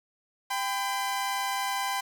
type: tone pair together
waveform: sawtooth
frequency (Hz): 790 / 1012.1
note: G5 / B5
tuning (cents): +13 / +42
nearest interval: major third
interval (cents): 429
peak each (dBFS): -27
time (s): 0.5-2.01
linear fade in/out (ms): 10
effects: 8-bit